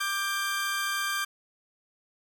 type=tone pair together; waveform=sawtooth; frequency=1181 / 1586 Hz; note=D6 / G6; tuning=+9 / +20 cents; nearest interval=perfect fourth; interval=511 cents; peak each=-28 / -26 dBFS; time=0-1.25 s; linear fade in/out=10 ms; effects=none